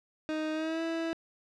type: tone with pitch glide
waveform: 30% pulse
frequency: 311.1 to 328.8 Hz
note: D#4 to E4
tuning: 0 to -4 cents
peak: -28 dBFS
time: 0.29-1.13 s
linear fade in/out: 0 ms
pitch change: +96 cents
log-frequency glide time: 0.53-0.82 s
effects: low-pass 4000 Hz 12 dB/octave